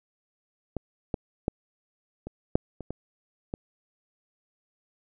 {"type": "clicks", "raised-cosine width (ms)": 2, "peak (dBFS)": [-17, -14, -11, -23, -6, -24, -20, -18], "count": 8, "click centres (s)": [0.767, 1.142, 1.481, 2.27, 2.555, 2.807, 2.906, 3.539], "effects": []}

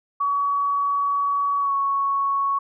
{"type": "tone with pitch glide", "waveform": "sine", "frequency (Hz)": [1131, 1109], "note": ["C#6", "C#6"], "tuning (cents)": [34, 0], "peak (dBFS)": -19, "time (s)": [0.2, 2.59], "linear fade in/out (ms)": 10, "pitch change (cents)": -34, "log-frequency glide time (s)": [1.6, 1.73], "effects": []}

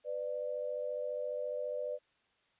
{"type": "tone pair together", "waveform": "sine", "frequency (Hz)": [500, 594.6], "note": ["B4", "D5"], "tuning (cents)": [21, 21], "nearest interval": "minor third", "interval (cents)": 300, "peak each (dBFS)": [-38, -37], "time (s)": [0.04, 1.99], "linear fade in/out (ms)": 50, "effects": ["white hiss -73 dBFS RMS until 2.59 s", "resampled to 8000 Hz"]}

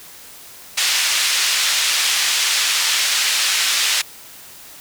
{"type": "band-pass noise", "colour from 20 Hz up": "pink", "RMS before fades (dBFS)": -18, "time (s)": [0.77, 4.02], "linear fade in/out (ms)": 10, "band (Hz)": [2400, 7300], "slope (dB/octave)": 12, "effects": ["white hiss -40 dBFS RMS until 4.8 s"]}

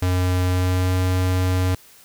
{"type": "tone with pitch glide", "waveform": "square", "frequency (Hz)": [91, 91.95], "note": ["F#2", "F#2"], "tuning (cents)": [-28, -10], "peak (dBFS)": -18, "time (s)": [0.02, 1.75], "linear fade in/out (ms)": 5, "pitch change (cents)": 18, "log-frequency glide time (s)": [0.47, 0.93], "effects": ["white hiss -49 dBFS RMS until 2.04 s"]}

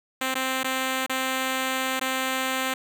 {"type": "tone with dropouts", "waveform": "5% pulse", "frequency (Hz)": 261.6, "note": "C4", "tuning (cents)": 0, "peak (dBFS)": -13, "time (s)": [0.21, 2.74], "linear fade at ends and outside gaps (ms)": 5, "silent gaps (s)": [[0.343, 0.353], [0.633, 0.643], [1.064, 1.095], [1.996, 2.011]], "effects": []}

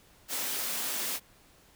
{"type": "high-pass noise", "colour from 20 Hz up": "white", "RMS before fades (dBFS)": -33, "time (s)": [0.28, 1.2], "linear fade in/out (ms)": 50, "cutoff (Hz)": 190, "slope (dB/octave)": 96, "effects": ["pink hiss -60 dBFS RMS until 1.75 s"]}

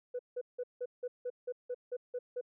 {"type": "tone bursts", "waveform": "sine", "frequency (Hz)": 493.9, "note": "B4", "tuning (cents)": 0, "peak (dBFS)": -33, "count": 11, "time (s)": [0.14, 2.412], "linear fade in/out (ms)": 10, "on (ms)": 52, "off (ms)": 170, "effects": ["tanh soft clip ceiling -31 dBFS"]}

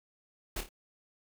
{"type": "noise with echo", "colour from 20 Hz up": "pink", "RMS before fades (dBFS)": -36, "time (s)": [0.56, 0.61], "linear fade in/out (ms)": 5, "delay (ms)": 27, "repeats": 3, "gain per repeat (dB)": -7, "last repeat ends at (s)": 0.691, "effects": []}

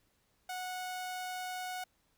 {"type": "tone", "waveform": "sawtooth", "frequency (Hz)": 735, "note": "F#5", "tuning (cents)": -12, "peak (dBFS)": -34, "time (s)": [0.49, 1.84], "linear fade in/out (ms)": 5, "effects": ["pink hiss -74 dBFS RMS until 2.17 s"]}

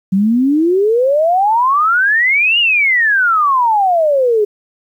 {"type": "exponential two-way sweep", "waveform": "sine", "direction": "up then down", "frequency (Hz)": [185, 2907, 406], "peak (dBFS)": -9, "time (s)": [0.12, 4.45], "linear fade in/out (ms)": 10, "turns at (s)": 2.59, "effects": ["8-bit"]}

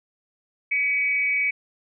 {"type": "tone with amplitude modulation", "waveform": "sine", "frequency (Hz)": 2264, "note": "C#7", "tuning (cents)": 36, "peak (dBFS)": -17, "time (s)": [0.71, 1.51], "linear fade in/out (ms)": 10, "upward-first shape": "sine", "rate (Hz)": 277, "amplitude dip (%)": 60, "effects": []}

